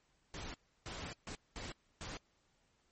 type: noise bursts at uneven times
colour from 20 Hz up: pink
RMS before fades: -45 dBFS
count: 5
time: 0.34-0.54 / 0.86-1.13 / 1.27-1.35 / 1.56-1.72 / 2.01-2.17 s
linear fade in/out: 0 ms
effects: pink hiss -75 dBFS RMS until 2.91 s + MP3 32 kbps